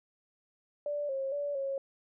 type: tone with pitch steps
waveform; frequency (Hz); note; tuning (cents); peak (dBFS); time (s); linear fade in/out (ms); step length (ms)
sine; 584 / 539 / 576 / 546; D5 / C#5 / D5 / C#5; -10 / -49 / -34 / -26; -31; 0.86-1.78; 2; 230
effects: none